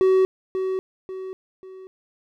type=tone with echo; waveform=triangle; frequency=377.3 Hz; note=F#4; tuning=34 cents sharp; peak=-12 dBFS; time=0.01-0.25 s; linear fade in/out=0 ms; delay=540 ms; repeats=3; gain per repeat=-8 dB; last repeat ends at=1.87 s; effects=none